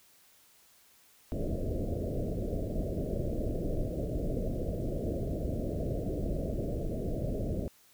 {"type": "low-pass noise", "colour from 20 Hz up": "pink", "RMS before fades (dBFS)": -33, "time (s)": [1.32, 7.68], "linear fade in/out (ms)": 0, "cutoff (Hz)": 660, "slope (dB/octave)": 96, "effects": ["white hiss -62 dBFS RMS until 7.93 s"]}